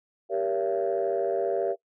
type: chord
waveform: sine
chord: G diminished seventh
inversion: none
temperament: just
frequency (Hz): 392 / 470.4 / 564.5 / 677.4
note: G4 / Bb4 / Db5 / Fb5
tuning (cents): 0 / +16 / +31 / +47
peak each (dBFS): -28 / -29 / -29 / -29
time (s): 0.29-1.76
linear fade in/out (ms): 50
effects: noise-tail reverb RT60 0.1 s tail -20 dB re dry + tanh soft clip ceiling -17 dBFS